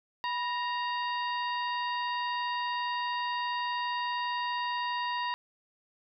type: harmonic tone with a mistuned harmonic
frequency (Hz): 932.3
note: A#5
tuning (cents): 0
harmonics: 1 / 2 / 3 / 4 / 5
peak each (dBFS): -31 / -37 / -41 / -43 / -45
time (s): 0.24-5.34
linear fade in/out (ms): 0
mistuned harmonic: 1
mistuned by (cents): +86
effects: none